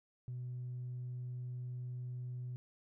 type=tone with tanh clipping; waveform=triangle; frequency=124.4 Hz; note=B2; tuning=13 cents sharp; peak=-40 dBFS; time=0.28-2.56 s; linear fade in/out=0 ms; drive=5 dB; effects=none